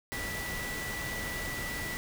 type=tone in noise; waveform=sine; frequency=1964 Hz; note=B6; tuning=10 cents flat; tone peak=-37 dBFS; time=0.12-1.97 s; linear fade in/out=0 ms; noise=pink; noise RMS=-38 dBFS; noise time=0.12-1.97 s; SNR=-2 dB; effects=none

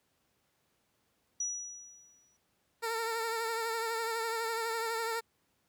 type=tone with exponential decay; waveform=sine; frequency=5850 Hz; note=F#8; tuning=21 cents flat; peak=-30 dBFS; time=1.4-2.37 s; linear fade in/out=5 ms; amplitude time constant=210 ms
type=tone with vibrato; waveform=15% pulse; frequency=454.7 Hz; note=A#4; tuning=43 cents flat; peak=-26 dBFS; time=2.82-5.21 s; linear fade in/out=20 ms; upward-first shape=triangle; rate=12 Hz; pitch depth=47 cents each way
effects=pink hiss -75 dBFS RMS until 5.68 s + high-pass 80 Hz 12 dB/octave

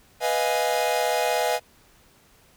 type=chord; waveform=45% pulse; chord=F half-diminished seventh; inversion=second; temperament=equal; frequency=493.9 / 622.3 / 698.5 / 830.6 Hz; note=Cb5 / Eb5 / F5 / Ab5; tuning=0 / 0 / 0 / 0 cents; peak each=-27 dBFS; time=0.2-1.6 s; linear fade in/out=50 ms; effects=pink hiss -57 dBFS RMS until 2.56 s

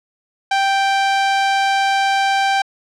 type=tone; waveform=sawtooth; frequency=784 Hz; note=G5; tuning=in tune; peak=-10 dBFS; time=0.51-2.62 s; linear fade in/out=5 ms; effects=low-pass 5000 Hz 12 dB/octave

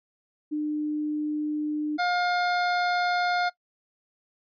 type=tone pair in turn; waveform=sine / 25% pulse; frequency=301.2 / 711.2 Hz; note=D4 / F5; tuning=+44 / +31 cents; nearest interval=octave + minor third; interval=1487 cents; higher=second; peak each=-25 / -19 dBFS; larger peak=second; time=0.51-1.98 / 1.98-3.5 s; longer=second; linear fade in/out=20 ms; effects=noise-tail reverb RT60 0.1 s tail -21 dB re dry + resampled to 11025 Hz

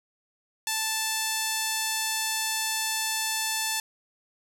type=tone; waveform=5% pulse; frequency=880 Hz; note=A5; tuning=in tune; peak=-14 dBFS; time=0.67-3.8 s; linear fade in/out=2 ms; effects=none

